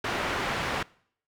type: low-pass noise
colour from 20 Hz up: white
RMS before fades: -30 dBFS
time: 0.04-0.83 s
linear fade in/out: 5 ms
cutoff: 1900 Hz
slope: 12 dB/octave
effects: noise-tail reverb RT60 0.6 s tail -23 dB re dry